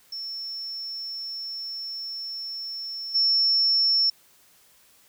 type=tone with level steps; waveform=sine; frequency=5400 Hz; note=E8; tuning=41 cents sharp; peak=-31 / -18 dBFS; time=0.12-4.1 s; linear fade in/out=5 ms; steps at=3.14 s; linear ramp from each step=20 ms; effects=white hiss -58 dBFS RMS until 5.08 s